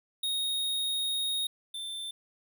square tone pair in turn, 3733 / 3554 Hz, A#7 / A7, +2 / +17 cents, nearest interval minor second, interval 85 cents, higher first, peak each -29 / -36 dBFS, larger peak first, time 0.23-1.47 / 1.74-2.11 s, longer first, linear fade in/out 5 ms, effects none

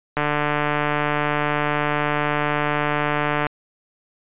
click train, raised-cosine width 0.5 ms, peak -6 dBFS, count 489, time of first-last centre 0.17-3.467 s, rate 148 Hz, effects resampled to 8000 Hz

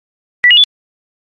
sine tone with pitch steps, 1961 / 2881 / 3457 Hz, B6 / F#7 / A7, -13 / -47 / -31 cents, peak -3 dBFS, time 0.44-0.638 s, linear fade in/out 0 ms, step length 66 ms, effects MP3 48 kbps

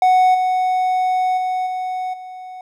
triangle tone with level steps, 740 Hz, F#5, in tune, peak -8 / -13 / -16 / -19 / -29 dBFS, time 0.02-2.61 s, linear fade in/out 2 ms, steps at 0.34 / 1.37 / 1.66 / 2.13 s, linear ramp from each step 10 ms, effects none

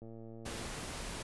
click train, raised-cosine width 2 ms, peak -37 dBFS, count 73, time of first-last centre 0.02-0.657 s, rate 113 Hz
pink noise, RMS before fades -42 dBFS, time 0.45-1.23 s, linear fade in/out 10 ms
effects resampled to 24000 Hz

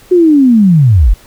sine linear sweep, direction down, 370 to 36.71 Hz, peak -3 dBFS, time 0.11-1.14 s, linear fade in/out 10 ms, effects pink hiss -41 dBFS RMS until 1.26 s

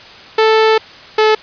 sawtooth tone pair in turn, 440 / 432.9 Hz, A4 / A4, 0 / -28 cents, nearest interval unison, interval 28 cents, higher first, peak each -4 dBFS, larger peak neither, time 0.38-0.78 / 1.18-1.35 s, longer first, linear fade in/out 5 ms, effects white hiss -36 dBFS RMS until 1.42 s + resampled to 11025 Hz

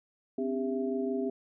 sine tone cluster, 257.7 / 283.5 / 399.7 / 664 Hz, C4 / C#4 / G4 / E5, -26 / +39 / +34 / +12 cents, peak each -32 / -39 / -32 / -40 dBFS, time 0.38-1.3 s, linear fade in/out 5 ms, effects none

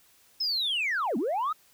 sine linear two-way sweep, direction down then up, 5274 to 201.2 to 1313 Hz, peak -24 dBFS, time 0.4-1.53 s, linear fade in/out 10 ms, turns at 1.17 s, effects tanh soft clip ceiling -23 dBFS + white hiss -61 dBFS RMS until 1.73 s

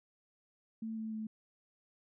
sine tone with pitch steps, 222.7 / 220.4 / 218.1 Hz, A3 / A3 / A3, +21 / +3 / -15 cents, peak -37 dBFS, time 0.82-1.27 s, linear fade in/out 5 ms, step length 150 ms, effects none

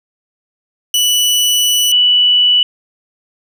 sawtooth / sine tone pair in turn, 2960 / 2960 Hz, F#7 / F#7, 0 / 0 cents, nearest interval unison, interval 0 cents, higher neither, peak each -7 dBFS, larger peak neither, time 0.94-1.92 / 1.92-2.63 s, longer first, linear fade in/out 2 ms, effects none

